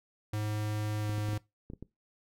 square tone with pitch glide, 106.1 to 105.31 Hz, G#2 to G#2, +38 to +25 cents, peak -32 dBFS, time 0.33-1.38 s, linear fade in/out 5 ms, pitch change -13 cents, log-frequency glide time 1.01-1.06 s
clicks, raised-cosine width 3 ms, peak -29 dBFS, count 7, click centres 1.095 / 1.181 / 1.287 / 1.332 / 1.701 / 1.735 / 1.826 s
effects noise-tail reverb RT60 0.2 s tail -20 dB re dry

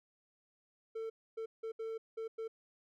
triangle tone bursts at uneven times, 447.7 Hz, A4, 30 cents sharp, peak -36 dBFS, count 6, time 0.95-1.1 / 1.37-1.46 / 1.63-1.72 / 1.79-1.98 / 2.17-2.28 / 2.38-2.48 s, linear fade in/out 10 ms, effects none

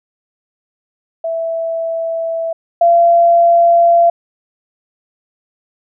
sine tone pair in turn, 659.3 / 683.4 Hz, E5 / F5, 0 / -38 cents, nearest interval minor second, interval 62 cents, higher second, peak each -16 / -6 dBFS, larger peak second, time 1.24-2.53 / 2.81-4.1 s, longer neither, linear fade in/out 5 ms, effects none

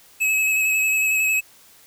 square tone with vibrato, 2574 Hz, E7, 42 cents flat, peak -18 dBFS, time 0.2-1.41 s, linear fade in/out 20 ms, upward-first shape square, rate 11 Hz, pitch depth 15 cents each way, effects white hiss -51 dBFS RMS until 1.86 s

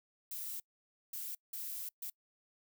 violet noise bursts at uneven times, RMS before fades -42 dBFS, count 4, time 0.31-0.6 / 1.13-1.35 / 1.53-1.89 / 2.02-2.1 s, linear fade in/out 5 ms, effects noise-tail reverb RT60 0.1 s tail -25 dB re dry

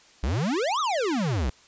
square exponential two-way sweep, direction up then down, 55.2 to 1300 to 55.2 Hz, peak -24 dBFS, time 0.23-1.5 s, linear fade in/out 5 ms, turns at 0.8 s, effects white hiss -55 dBFS RMS until 1.67 s + resampled to 16000 Hz

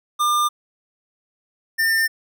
square tone pair in turn, 1200 / 1801.8 Hz, D6 / A6, +37 / +41 cents, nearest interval perfect fifth, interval 704 cents, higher second, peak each -17 / -17 dBFS, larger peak neither, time 0.19-0.49 / 1.78-2.08 s, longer neither, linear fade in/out 20 ms, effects none

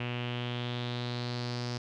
sawtooth tone with low-pass filter sweep, 121.7 Hz, B2, 25 cents flat, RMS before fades -35 dBFS, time 0-1.78 s, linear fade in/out 5 ms, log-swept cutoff 2700 to 5100 Hz, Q 4.7, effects none

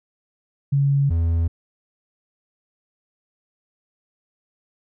sine / triangle tone pair in turn, 140 / 83.24 Hz, C#3 / E2, +18 / +17 cents, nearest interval major sixth, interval 901 cents, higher first, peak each -15 dBFS, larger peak neither, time 0.72-1.1 / 1.1-1.48 s, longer neither, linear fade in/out 10 ms, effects none

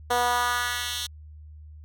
10% pulse tone with high-pass filter sweep, 243.4 Hz, B3, 25 cents flat, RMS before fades -26 dBFS, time 0.1-1.07 s, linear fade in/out 10 ms, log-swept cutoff 540 to 3700 Hz, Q 1.6, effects added 76 Hz sine -42 dBFS peak until 1.84 s

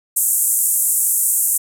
pink band-pass noise, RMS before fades -17 dBFS, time 0.16-1.58 s, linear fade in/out 10 ms, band 7700 to 14000 Hz, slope 48 dB/octave, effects none

